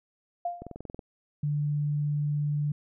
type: tone with exponential decay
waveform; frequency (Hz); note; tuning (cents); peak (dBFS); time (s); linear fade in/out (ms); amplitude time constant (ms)
sine; 698.5; F5; 0; -25; 0.45-0.75; 5; 64
type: click train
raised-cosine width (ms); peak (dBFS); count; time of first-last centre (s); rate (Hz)
2; -25; 9; 0.62-0.992; 21.5
type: tone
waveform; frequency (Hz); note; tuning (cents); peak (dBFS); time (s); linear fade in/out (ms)
sine; 147.2; D3; +4; -25; 1.43-2.72; 5
effects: none